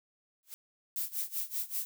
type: noise with exponential growth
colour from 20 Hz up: blue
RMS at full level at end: -40 dBFS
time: 0.43-0.54 s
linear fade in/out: 0 ms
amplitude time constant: 23 ms
type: noise with tremolo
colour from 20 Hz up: violet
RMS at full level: -33 dBFS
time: 0.96-1.85 s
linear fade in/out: 0 ms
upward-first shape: sine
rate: 5.2 Hz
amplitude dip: 90%
effects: none